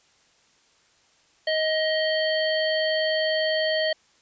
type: harmonic tone with a mistuned harmonic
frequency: 629 Hz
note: D#5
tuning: 19 cents sharp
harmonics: 1 / 3 / 5 / 7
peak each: -23 / -28 / -30 / -31 dBFS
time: 1.47-3.93 s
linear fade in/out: 5 ms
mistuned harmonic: 7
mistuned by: +18 cents
effects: white hiss -61 dBFS RMS until 4.21 s + resampled to 16000 Hz